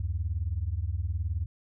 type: beating tone pair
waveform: sine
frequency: 73.7 / 92.7 Hz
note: D2 / F#2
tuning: +7 / +4 cents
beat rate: 19 Hz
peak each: -30 dBFS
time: 0-1.46 s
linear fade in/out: 5 ms
effects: tanh soft clip ceiling -20 dBFS